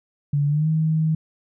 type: tone with pitch glide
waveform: sine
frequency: 144.1 to 158.05 Hz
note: D3 to D#3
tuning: -33 to +27 cents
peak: -17 dBFS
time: 0.33-1.15 s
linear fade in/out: 5 ms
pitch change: +160 cents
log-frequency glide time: 0.47-0.68 s
effects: none